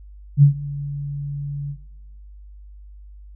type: tone with ADSR envelope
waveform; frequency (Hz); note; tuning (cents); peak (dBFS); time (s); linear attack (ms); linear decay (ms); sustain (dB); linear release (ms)
sine; 142.6; C#3; +49; -5; 0.37-1.78; 56; 110; -19; 76
effects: noise-tail reverb RT60 1.0 s tail -20 dB re dry + added 50 Hz sine -39 dBFS peak until 3.35 s